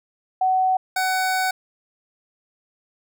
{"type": "tone pair in turn", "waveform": ["sine", "25% pulse"], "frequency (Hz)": [750, 750], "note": ["F#5", "F#5"], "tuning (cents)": [23, 23], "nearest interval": "unison", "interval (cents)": 0, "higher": "neither", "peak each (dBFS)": -16, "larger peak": "neither", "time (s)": [[0.41, 0.77], [0.96, 1.51]], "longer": "second", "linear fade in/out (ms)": 5, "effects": []}